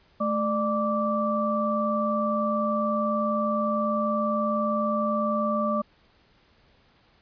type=tone cluster; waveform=sine; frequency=217.4 / 596 / 1167 Hz; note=A3 / D5 / D6; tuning=-21 / +25 / -11 cents; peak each=-27 dBFS; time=0.2-5.82 s; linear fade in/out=10 ms; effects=pink hiss -61 dBFS RMS until 7.21 s + resampled to 11025 Hz

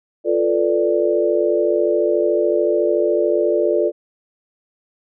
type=chord; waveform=sine; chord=B half-diminished seventh; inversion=second; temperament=equal; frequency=349.2 / 440 / 493.9 / 587.3 Hz; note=F4 / A4 / B4 / D5; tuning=0 / 0 / 0 / 0 cents; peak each=-19 / -19 / -24 / -19 dBFS; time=0.24-3.92 s; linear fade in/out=50 ms; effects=none

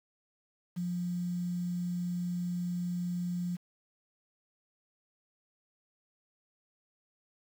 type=tone with quantisation; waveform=sine; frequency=176.5 Hz; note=F3; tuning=19 cents sharp; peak=-31 dBFS; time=0.76-3.57 s; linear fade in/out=20 ms; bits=9; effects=none

